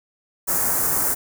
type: band-stop noise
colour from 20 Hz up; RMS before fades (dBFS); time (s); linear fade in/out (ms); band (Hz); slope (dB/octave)
white; -21; 0.47-1.15; 20; 1600 to 6900; 24
effects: none